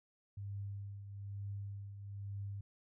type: tone with tremolo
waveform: sine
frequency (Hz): 100.1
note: G2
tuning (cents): +37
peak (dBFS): -39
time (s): 0.37-2.61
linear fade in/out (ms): 5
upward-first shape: triangle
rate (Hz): 1.1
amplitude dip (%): 60
effects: none